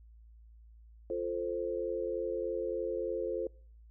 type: chord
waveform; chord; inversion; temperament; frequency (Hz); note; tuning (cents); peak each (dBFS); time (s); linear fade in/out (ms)
sine; F major; none; equal; 349.2 / 440 / 523.3; F4 / A4 / C5; 0 / 0 / 0; -37 / -36 / -36; 1.1-3.47; 2
effects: noise-tail reverb RT60 0.5 s tail -24 dB re dry + added 56 Hz sine -53 dBFS peak until 3.9 s